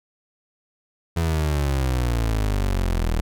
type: exponential sweep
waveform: 30% pulse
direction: down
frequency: 84.8 to 38.89 Hz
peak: -17 dBFS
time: 1.16-3.21 s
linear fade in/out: 10 ms
effects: none